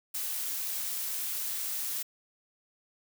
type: noise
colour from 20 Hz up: blue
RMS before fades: -34 dBFS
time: 0.14-2.03 s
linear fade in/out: 10 ms
effects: none